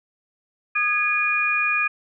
sine tone cluster, 1227 / 1661 / 2440 Hz, D#6 / G#6 / D#7, -25 / 0 / -34 cents, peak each -26 / -26 / -20 dBFS, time 0.75-1.88 s, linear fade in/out 10 ms, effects none

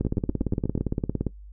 two click trains, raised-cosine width 3 ms, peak -12 / -13 dBFS, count 23 / 7, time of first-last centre 0.01-1.267 / 0.05-0.777 s, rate 17.5 / 8.25 Hz, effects noise-tail reverb RT60 0.1 s tail -18 dB re dry + added 50 Hz sine -41 dBFS peak until 1.52 s

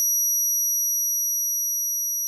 30% pulse tone with level ramp, 5800 Hz, F#8, 35 cents flat, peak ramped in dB -15 to -20 dBFS, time 0-2.27 s, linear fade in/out 0 ms, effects none

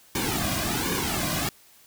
pink noise with flanger, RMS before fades -27 dBFS, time 0.15-1.49 s, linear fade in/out 2 ms, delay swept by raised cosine 1.5 to 2.28 ms, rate 1.3 Hz, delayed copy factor -0.8, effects white hiss -55 dBFS RMS until 1.86 s

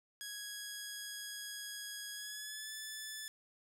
10% pulse tone with pitch glide, 1661.2 to 1740.8 Hz, G#6 to A6, 0 to -19 cents, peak -34 dBFS, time 0.21-3.28 s, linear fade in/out 0 ms, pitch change +81 cents, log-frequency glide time 2.13-2.72 s, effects 12-bit

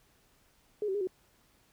sine tone with pitch steps, 420.3 / 382.6 / 410.8 / 371.1 Hz, G#4 / G4 / G#4 / F#4, +21 / -42 / -19 / +5 cents, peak -29 dBFS, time 0.82-1.072 s, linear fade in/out 2 ms, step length 63 ms, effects pink hiss -67 dBFS RMS until 1.72 s

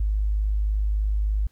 sine tone, 51.7 Hz, G#1, 7 cents flat, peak -20 dBFS, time 0-1.47 s, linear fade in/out 5 ms, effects pink hiss -65 dBFS RMS until 1.51 s

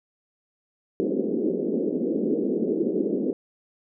white band-pass noise, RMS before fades -25 dBFS, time 1-3.33 s, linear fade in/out 0 ms, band 200 to 460 Hz, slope 48 dB/octave, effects none

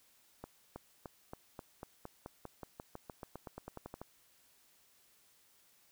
accelerating click train, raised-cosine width 1 ms, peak -30 dBFS, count 22, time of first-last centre 0.44-4.016 s, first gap 320 ms, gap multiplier 0.93, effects white hiss -68 dBFS RMS until 5.91 s

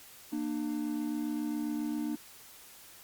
triangle tone pair together, 232.8 / 300.2 Hz, A#3 / D4, -2 / +38 cents, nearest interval major third, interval 440 cents, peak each -34 / -31 dBFS, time 0.32-2.16 s, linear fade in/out 10 ms, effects white hiss -53 dBFS RMS until 3.03 s + Opus 48 kbps

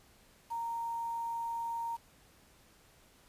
sine tone with quantisation, 927 Hz, A#5, 10 cents flat, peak -34 dBFS, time 0.5-1.97 s, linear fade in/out 20 ms, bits 9, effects pink hiss -63 dBFS RMS until 3.28 s + resampled to 32000 Hz

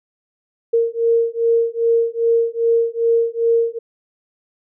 sine beating tone pair, 460.9 / 463.4 Hz, A#4 / A#4, -20 / -10 cents, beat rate 2.5 Hz, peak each -17 dBFS, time 0.73-3.79 s, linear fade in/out 10 ms, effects none

